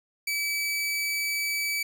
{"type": "tone", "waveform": "sawtooth", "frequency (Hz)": 2297, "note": "D7", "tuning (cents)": -39, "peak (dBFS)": -23, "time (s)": [0.27, 1.83], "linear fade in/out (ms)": 5, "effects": []}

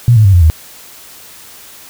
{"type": "tone with pitch steps", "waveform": "sine", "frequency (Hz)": [120, 108.15, 97.47, 87.85, 79.17], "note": ["B2", "A2", "G2", "F2", "D#2"], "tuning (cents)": [-49, -29, -9, 11, 31], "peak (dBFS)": -3, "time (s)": [0.08, 0.5], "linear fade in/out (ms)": 0, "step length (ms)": 84, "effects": ["white hiss -36 dBFS RMS until 1.89 s"]}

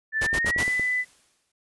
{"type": "tone with pitch glide", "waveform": "sine", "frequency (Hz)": [1760, 1998.5], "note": ["A6", "B6"], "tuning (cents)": [0, 20], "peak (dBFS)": -22, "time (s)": [0.12, 1.05], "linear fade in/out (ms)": 50, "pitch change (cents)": 220, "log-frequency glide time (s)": [0.24, 0.68]}
{"type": "noise bursts", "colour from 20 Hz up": "pink", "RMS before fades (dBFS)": -29, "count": 4, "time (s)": [0.21, 0.636], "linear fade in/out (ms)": 10, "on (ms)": 60, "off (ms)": 62}
{"type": "click train", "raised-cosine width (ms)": 2, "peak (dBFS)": -21, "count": 5, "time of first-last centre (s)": [0.33, 0.796], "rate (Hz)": 8.58}
{"type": "noise with exponential decay", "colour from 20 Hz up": "white", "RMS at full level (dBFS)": -34, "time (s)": [0.6, 1.52], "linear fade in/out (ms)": 5, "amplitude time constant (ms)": 200}
{"effects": ["resampled to 24000 Hz"]}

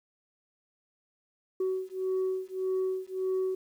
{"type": "beating tone pair", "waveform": "sine", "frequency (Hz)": [374.7, 376.4], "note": ["F#4", "F#4"], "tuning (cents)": [22, 30], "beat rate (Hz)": 1.7, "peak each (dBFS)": -30, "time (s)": [1.6, 3.55], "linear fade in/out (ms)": 5, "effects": ["tanh soft clip ceiling -24 dBFS", "10-bit"]}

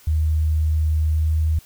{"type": "tone with pitch glide", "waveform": "sine", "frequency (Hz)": [77.9, 78.67], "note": ["D#2", "D#2"], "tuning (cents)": [3, 20], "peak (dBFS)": -16, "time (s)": [0.07, 1.59], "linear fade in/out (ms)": 5, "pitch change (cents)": 17, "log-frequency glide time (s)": [1.12, 1.34], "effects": ["white hiss -50 dBFS RMS until 1.65 s"]}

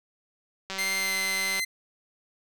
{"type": "click train", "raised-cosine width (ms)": 0.2, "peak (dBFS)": -17, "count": 173, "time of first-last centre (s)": [0.7, 1.596], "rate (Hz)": 192}
{"type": "tone with pitch glide", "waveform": "sawtooth", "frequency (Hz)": [2093, 2063], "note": ["C7", "C7"], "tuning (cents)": [0, -25], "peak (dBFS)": -23, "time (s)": [0.78, 1.65], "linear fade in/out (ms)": 10, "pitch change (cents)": -25, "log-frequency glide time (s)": [0.98, 1.14]}
{"effects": []}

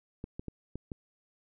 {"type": "clicks", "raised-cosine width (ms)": 3, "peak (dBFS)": -25, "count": 5, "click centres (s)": [0.241, 0.395, 0.483, 0.756, 0.918], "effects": []}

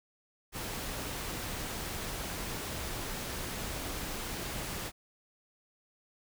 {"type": "noise", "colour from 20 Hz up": "pink", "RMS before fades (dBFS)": -38, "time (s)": [0.52, 4.92], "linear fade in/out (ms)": 50, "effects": []}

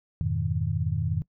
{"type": "chord", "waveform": "sine", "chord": "F half-diminished seventh", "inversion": "none", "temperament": "equal", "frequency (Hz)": [87.31, 103.83, 123.47, 155.56], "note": ["F2", "Ab2", "Cb3", "Eb3"], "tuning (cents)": [0, 0, 0, 0], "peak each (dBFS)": [-30, -30, -32, -29], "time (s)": [0.21, 1.22], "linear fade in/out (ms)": 0, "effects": ["noise-tail reverb RT60 0.1 s tail -21 dB re dry"]}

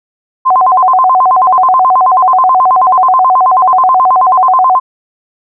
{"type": "tone with vibrato", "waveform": "sine", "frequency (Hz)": 880, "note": "A5", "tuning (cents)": 0, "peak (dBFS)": -4, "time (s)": [0.45, 4.8], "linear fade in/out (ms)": 20, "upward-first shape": "square", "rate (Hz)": 9.3, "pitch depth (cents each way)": 290, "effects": []}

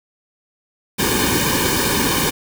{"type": "noise with comb filter", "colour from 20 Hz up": "pink", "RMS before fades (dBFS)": -18, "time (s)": [0.98, 2.31], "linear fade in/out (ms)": 20, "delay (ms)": 1.5, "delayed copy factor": -1, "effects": []}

